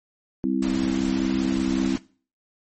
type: chord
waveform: sine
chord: C major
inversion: second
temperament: just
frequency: 196.22 / 261.6 / 327 Hz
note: G3 / C4 / E4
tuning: +2 / 0 / -14 cents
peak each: -27 / -23 / -26 dBFS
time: 0.44-1.96 s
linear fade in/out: 0 ms
type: noise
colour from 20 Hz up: pink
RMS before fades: -34 dBFS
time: 0.62-1.98 s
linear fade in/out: 5 ms
effects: noise-tail reverb RT60 0.4 s tail -19 dB re dry + MP3 32 kbps